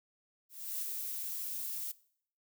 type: noise with ADSR envelope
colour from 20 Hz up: violet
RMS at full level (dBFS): -36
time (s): 0.49-1.92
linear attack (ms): 330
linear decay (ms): 13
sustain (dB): -3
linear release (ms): 10
effects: noise-tail reverb RT60 0.6 s tail -20 dB re dry